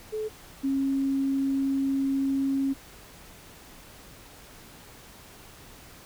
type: tone pair in turn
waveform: sine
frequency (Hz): 431.7 / 272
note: A4 / C#4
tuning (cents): -33 / -33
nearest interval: minor sixth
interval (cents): 800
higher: first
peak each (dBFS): -28 / -23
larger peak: second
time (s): 0.12-0.29 / 0.63-2.74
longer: second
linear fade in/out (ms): 20
effects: pink hiss -49 dBFS RMS until 6.05 s